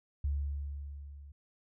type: tone with level ramp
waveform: sine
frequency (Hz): 71.2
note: C#2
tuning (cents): +47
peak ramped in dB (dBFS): -28 to -48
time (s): 0.24-1.32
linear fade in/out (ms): 5
effects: none